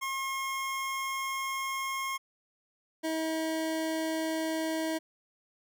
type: tone pair in turn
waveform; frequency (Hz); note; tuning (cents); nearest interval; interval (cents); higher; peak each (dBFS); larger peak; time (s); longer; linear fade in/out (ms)
25% pulse; 1076 / 319.9; C6 / D#4; +48 / +48; octave + major sixth; 2100; first; -28 / -26; second; 0.01-2.18 / 3.03-4.99; first; 20
effects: none